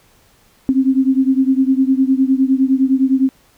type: beating tone pair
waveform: sine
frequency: 261.6 / 271.4 Hz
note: C4 / C#4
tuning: 0 / -36 cents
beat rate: 9.8 Hz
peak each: -13 / -15 dBFS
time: 0.69-3.29 s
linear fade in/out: 0 ms
effects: pink hiss -53 dBFS RMS until 3.57 s